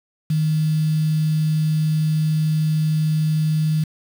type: tone with quantisation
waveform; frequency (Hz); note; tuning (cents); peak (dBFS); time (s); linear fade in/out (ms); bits
sine; 155.56; D#3; 0; -16; 0.3-3.84; 5; 6
effects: none